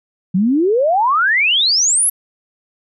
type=exponential sweep; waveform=sine; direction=up; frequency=174.61 to 11600 Hz; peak=-11 dBFS; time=0.34-2.1 s; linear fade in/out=10 ms; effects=none